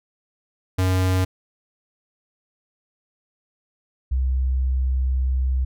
square / sine tone pair in turn, 92.8 / 64.68 Hz, F#2 / C2, +6 / -19 cents, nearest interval tritone, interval 625 cents, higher first, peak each -18 dBFS, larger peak neither, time 0.78-1.25 / 4.11-5.65 s, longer second, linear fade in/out 10 ms, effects none

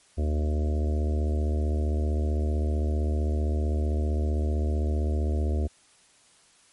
harmonic tone, 75.5 Hz, D2, 48 cents sharp, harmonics 1 / 3 / 4 / 5 / 6 / 7 / 8 / 9, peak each -23 / -35 / -38 / -37 / -43 / -42 / -44 / -43 dBFS, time 0.17-5.68 s, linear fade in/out 20 ms, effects white hiss -59 dBFS RMS until 6.72 s + MP3 48 kbps

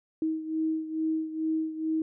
sine beating tone pair, 316.9 / 319.2 Hz, D#4 / D#4, +32 / +44 cents, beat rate 2.3 Hz, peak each -28 / -33 dBFS, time 0.22-2.02 s, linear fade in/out 2 ms, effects none

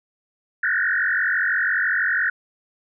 sine tone with frequency modulation, 1661.2 Hz, G#6, in tune, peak -18 dBFS, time 0.63-2.3 s, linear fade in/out 5 ms, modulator 46 Hz, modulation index 4.8, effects none

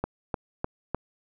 click train, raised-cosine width 1 ms, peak -13 dBFS, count 4, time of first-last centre 0.04-0.946 s, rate 3.31 Hz, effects none

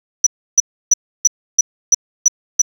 sine tone bursts, 5920 Hz, F#8, in tune, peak -4 dBFS, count 8, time 0.24-2.618 s, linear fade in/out 5 ms, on 26 ms, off 310 ms, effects tanh soft clip ceiling -3 dBFS + 7-bit

